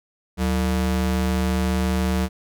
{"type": "ring-modulated tone", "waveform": "square", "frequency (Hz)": 130.81, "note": "C3", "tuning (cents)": 0, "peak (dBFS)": -17, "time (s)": [0.37, 2.29], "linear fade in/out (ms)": 50, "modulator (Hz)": 57.2, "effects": []}